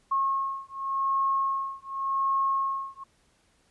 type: beating tone pair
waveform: sine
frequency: 1085 / 1085.88 Hz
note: C#6 / C#6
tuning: -37 / -36 cents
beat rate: 0.88 Hz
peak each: -28 dBFS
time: 0.11-3.04 s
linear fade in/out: 10 ms
effects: pink hiss -66 dBFS RMS until 3.7 s + resampled to 24000 Hz

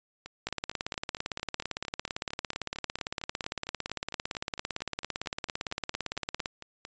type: two click trains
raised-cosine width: 0.2 ms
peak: -24 / -14 dBFS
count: 30 / 107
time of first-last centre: 0.26-6.851 / 0.47-6.459 s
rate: 4.4 / 17.7 Hz
effects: resampled to 16000 Hz

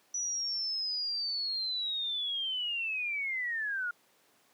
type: linear sweep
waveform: sine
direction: down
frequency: 5920 to 1400 Hz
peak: -31 dBFS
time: 0.14-3.91 s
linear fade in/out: 5 ms
effects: pink hiss -66 dBFS RMS until 4.53 s + high-pass 300 Hz 12 dB/octave

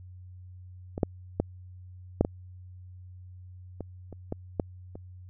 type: clicks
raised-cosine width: 2 ms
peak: -20 / -9 / -11 / -7 / -13 / -22 / -29 / -18 / -12 / -27 dBFS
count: 10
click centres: 0.979 / 1.032 / 1.4 / 2.21 / 2.249 / 3.807 / 4.127 / 4.324 / 4.598 / 4.955 s
effects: added 91 Hz sine -44 dBFS peak until 5.29 s

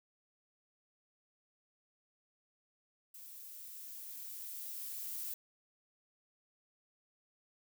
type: noise with level ramp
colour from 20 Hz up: violet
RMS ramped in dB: -52 to -41 dBFS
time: 3.14-5.34 s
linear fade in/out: 5 ms
effects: none

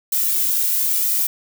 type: noise with flanger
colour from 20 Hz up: violet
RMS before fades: -19 dBFS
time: 0.12-1.27 s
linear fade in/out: 5 ms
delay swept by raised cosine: 1.8 to 2.32 ms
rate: 1 Hz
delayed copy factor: -0.55
effects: none

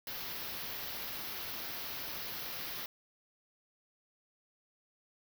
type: band-stop noise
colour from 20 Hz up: white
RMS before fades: -41 dBFS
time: 0.07-2.86 s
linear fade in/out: 2 ms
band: 5600 to 12000 Hz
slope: 48 dB/octave
effects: none

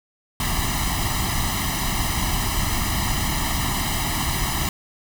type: noise with comb filter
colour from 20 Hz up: pink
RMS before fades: -23 dBFS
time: 0.4-4.69 s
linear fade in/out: 2 ms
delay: 1 ms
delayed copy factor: +0.95
effects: none

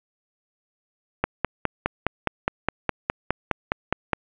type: click train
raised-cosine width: 0.5 ms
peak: -5 dBFS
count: 15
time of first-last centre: 1.24-4.133 s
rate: 4.84 Hz
effects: resampled to 8000 Hz + 7-bit

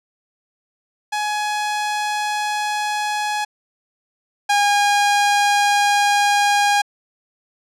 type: tone pair in turn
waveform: sawtooth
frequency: 840 / 816.1 Hz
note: G#5 / G#5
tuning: +19 / -31 cents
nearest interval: unison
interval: 50 cents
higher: first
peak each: -16 / -10 dBFS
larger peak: second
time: 1.12-3.45 / 4.49-6.82 s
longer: neither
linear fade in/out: 10 ms
effects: low-pass 9000 Hz 12 dB/octave

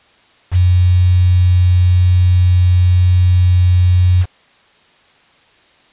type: tone with quantisation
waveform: sine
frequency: 90.1 Hz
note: F#2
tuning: 45 cents flat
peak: -7 dBFS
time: 0.51-4.26 s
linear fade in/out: 50 ms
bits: 5
effects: white hiss -50 dBFS RMS until 5.92 s + resampled to 8000 Hz

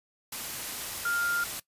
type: tone in noise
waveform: sine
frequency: 1400 Hz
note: F6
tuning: 4 cents sharp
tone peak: -26 dBFS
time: 1.05-1.44 s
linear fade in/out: 5 ms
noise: white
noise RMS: -36 dBFS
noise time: 0.32-1.6 s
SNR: +7 dB
effects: noise-tail reverb RT60 0.1 s tail -19 dB re dry + resampled to 32000 Hz

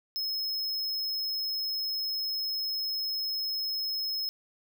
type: tone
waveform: square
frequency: 5170 Hz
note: E8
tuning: 34 cents flat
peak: -30 dBFS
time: 0.16-4.29 s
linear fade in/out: 0 ms
effects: none

